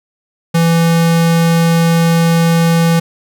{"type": "tone", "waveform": "square", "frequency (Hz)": 166.7, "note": "E3", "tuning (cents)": 20, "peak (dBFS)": -9, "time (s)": [0.54, 3], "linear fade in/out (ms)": 10, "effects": []}